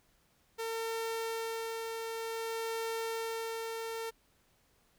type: tone with tremolo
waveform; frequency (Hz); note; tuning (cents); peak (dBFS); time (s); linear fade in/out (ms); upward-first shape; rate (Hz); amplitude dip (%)
sawtooth; 453.1; A#4; -49; -30; 0.58-4.11; 20; sine; 0.54; 30
effects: pink hiss -70 dBFS RMS until 4.98 s